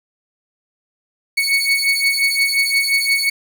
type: beating tone pair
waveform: 30% pulse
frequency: 2217 / 2222.7 Hz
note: C#7 / C#7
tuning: 0 / +4 cents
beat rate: 5.7 Hz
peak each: -15 dBFS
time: 1.37-3.3 s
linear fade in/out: 10 ms
effects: 8-bit